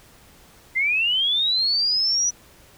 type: linear sweep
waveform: sine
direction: up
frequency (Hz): 2029 to 5920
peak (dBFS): -18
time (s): 0.75-2.31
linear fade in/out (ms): 20
effects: pink hiss -51 dBFS RMS until 2.77 s